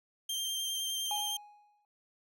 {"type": "tone with vibrato", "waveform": "sawtooth", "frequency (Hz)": 3164, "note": "G7", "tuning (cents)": 15, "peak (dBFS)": -30, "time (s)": [0.29, 1.37], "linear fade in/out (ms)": 5, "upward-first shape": "triangle", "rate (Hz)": 9.8, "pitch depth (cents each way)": 18}
{"type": "tone with exponential decay", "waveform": "triangle", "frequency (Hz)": 830.6, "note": "G#5", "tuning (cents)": 0, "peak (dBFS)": -31, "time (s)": [1.11, 1.85], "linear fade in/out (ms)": 1, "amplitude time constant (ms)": 160}
{"effects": []}